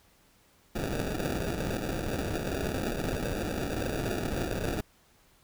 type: noise with sample-and-hold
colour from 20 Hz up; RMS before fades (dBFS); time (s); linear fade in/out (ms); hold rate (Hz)
white; -32; 0.75-4.81; 5; 1050
effects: pink hiss -63 dBFS RMS until 5.43 s